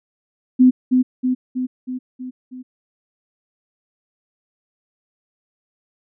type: tone with echo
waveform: sine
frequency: 254.2 Hz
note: C4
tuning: 50 cents flat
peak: -7 dBFS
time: 0.59-0.71 s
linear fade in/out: 20 ms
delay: 320 ms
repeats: 6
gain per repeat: -4 dB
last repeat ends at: 2.63 s
effects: none